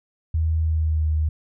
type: tone with pitch glide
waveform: sine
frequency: 80 to 77.5 Hz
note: D#2 to D#2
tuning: +49 to -6 cents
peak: -18 dBFS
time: 0.34-1.29 s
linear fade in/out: 5 ms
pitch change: -55 cents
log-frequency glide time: 0.61-1.11 s
effects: none